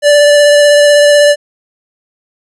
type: tone with vibrato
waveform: square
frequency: 584 Hz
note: D5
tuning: 10 cents flat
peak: -4 dBFS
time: 0.02-1.36 s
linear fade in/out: 50 ms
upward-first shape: triangle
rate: 16 Hz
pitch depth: 14 cents each way
effects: resampled to 24000 Hz